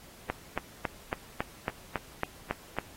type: click train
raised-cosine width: 0.5 ms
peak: -14 dBFS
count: 10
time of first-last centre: 0.3-2.786 s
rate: 3.62 Hz
effects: pink hiss -53 dBFS RMS until 2.96 s + AAC 48 kbps